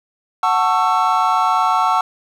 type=chord; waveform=triangle; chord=F# minor seventh; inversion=none; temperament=just; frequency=740 / 888 / 1110 / 1332 Hz; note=F#5 / A5 / C#6 / E6; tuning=0 / +16 / +2 / +18 cents; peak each=-17 dBFS; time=0.43-2.01 s; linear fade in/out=2 ms; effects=none